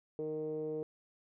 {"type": "tone with low-pass filter", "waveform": "10% pulse", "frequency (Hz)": 154.8, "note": "D#3", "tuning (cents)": -9, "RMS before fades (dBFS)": -38, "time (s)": [0.19, 0.83], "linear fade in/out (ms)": 0, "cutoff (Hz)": 430, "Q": 9.1, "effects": []}